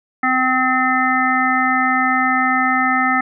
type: harmonic tone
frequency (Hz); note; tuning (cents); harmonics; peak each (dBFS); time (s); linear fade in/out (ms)
257.4; C4; -28; 1 / 3 / 5 / 7 / 8; -21 / -20 / -18 / -20 / -22; 0.23-3.21; 5
effects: none